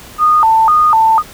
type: tone with vibrato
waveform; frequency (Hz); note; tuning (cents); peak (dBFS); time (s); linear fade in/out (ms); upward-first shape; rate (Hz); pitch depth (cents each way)
sine; 1046.5; C6; 0; -6; 0.18-1.23; 50; square; 2; 280
effects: pink hiss -35 dBFS RMS until 1.33 s

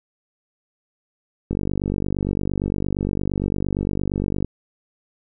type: click train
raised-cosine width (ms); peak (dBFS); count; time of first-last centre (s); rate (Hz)
3; -10; 144; 1.51-4.446; 48.7
effects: none

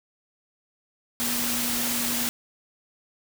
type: tone in noise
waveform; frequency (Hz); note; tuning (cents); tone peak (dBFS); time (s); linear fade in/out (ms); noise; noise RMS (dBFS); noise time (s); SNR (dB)
sine; 240; B3; -49; -32; 1.2-2.29; 0; white; -27; 1.2-2.29; -8
effects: none

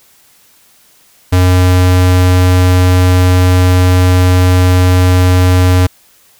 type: tone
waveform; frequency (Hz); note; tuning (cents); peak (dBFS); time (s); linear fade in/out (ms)
square; 91; F#2; -28; -6; 1.32-5.87; 10
effects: white hiss -47 dBFS RMS until 6.39 s

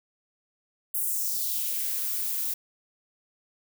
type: noise with high-pass filter sweep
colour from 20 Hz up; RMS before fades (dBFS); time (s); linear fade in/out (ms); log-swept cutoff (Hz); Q
violet; -29; 0.94-2.54; 5; 11000 to 440; 1.8
effects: none

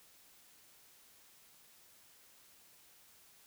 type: silence
effects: white hiss -63 dBFS RMS until 3.46 s

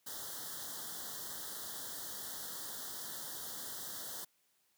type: band-stop noise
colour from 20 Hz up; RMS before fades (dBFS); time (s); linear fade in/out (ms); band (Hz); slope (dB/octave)
white; -44; 0.06-4.25; 10; 1900 to 3100; 96
effects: white hiss -75 dBFS RMS until 4.77 s + high-pass 100 Hz 12 dB/octave

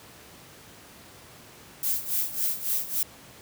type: noise with tremolo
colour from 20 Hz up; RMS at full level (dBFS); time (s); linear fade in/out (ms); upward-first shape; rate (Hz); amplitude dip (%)
violet; -25; 1.83-3.03; 2; sine; 3.6; 80
effects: pink hiss -49 dBFS RMS until 3.41 s + high-pass 80 Hz 12 dB/octave

